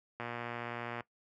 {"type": "click train", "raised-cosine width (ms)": 0.5, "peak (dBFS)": -24, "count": 97, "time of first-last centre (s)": [0.2, 1.007], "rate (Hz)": 119, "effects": ["noise-tail reverb RT60 0.1 s tail -19 dB re dry", "high-pass 80 Hz 12 dB/octave"]}